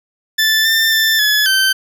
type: tone with pitch steps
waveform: 20% pulse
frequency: 1758 / 1791 / 1774 / 1707 / 1547 Hz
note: A6 / A6 / A6 / G#6 / G6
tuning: -2 / +30 / +14 / +47 / -23 cents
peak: -6 dBFS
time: 0.38-1.73 s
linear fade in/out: 10 ms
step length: 270 ms
effects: none